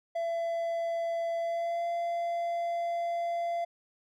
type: tone with pitch glide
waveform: triangle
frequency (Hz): 672 to 684.9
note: E5 to F5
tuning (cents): +33 to -34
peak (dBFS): -27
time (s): 0.15-3.65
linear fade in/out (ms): 10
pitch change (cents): +33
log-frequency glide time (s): 1.39-1.86
effects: none